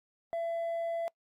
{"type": "tone with hard clipping", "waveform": "triangle", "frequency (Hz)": 671, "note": "E5", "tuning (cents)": 31, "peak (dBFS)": -30, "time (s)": [0.33, 1.08], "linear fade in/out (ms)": 0, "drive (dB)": 1, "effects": ["noise-tail reverb RT60 0.1 s tail -24 dB re dry", "AAC 64 kbps"]}